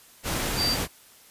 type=tone in noise; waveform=sine; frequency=4671 Hz; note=D8; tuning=10 cents flat; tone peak=-23 dBFS; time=0.56-0.77 s; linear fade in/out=50 ms; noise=pink; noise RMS=-28 dBFS; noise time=0.23-0.88 s; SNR=+2 dB; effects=white hiss -53 dBFS RMS until 1.3 s + resampled to 32000 Hz